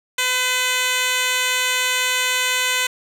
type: tone with band-pass filter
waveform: 10% pulse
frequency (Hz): 506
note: B4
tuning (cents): +42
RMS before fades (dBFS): -20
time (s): 0.18-2.87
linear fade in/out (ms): 5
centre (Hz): 5100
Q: 0.55
effects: none